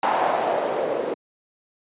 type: noise with low-pass filter sweep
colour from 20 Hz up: blue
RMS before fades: -23 dBFS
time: 0.03-1.14 s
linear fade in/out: 2 ms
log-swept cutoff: 870 to 460 Hz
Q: 2.9
effects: high-pass 200 Hz 12 dB/octave + resampled to 8000 Hz